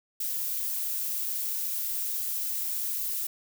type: noise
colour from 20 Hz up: violet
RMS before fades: -31 dBFS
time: 0.2-3.27 s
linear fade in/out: 5 ms
effects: none